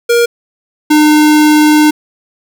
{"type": "tone pair in turn", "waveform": "square", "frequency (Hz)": [472.3, 303], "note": ["A#4", "D#4"], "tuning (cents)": [23, -46], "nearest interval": "minor sixth", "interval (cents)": 769, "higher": "first", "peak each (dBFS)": [-7, -5], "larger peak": "second", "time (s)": [[0.09, 0.26], [0.9, 1.91]], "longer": "second", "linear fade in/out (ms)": 10, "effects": []}